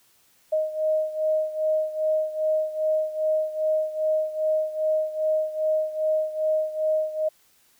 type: beating tone pair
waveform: sine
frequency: 622.3 / 624.8 Hz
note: D#5 / D#5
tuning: 0 / +7 cents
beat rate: 2.5 Hz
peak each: -23 / -27 dBFS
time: 0.52-7.29 s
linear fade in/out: 10 ms
effects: white hiss -61 dBFS RMS until 7.79 s